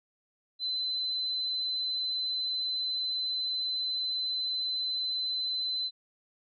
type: tone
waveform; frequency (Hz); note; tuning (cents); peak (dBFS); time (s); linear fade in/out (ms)
sine; 4043; B7; +40; -29; 0.59-5.91; 50
effects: none